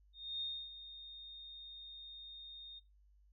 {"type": "tone with ADSR envelope", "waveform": "sine", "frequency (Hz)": 3681, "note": "A#7", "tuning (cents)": -23, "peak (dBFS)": -37, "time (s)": [0.13, 2.8], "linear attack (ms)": 280, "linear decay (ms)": 280, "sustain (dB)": -12, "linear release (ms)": 20, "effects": ["noise-tail reverb RT60 0.2 s tail -18 dB re dry", "added 50 Hz sine -64 dBFS peak until 3.32 s"]}